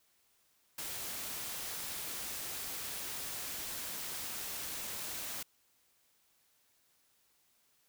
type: noise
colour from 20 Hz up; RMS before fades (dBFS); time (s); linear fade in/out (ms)
white; -41; 0.78-5.43; 5
effects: white hiss -72 dBFS RMS until 7.88 s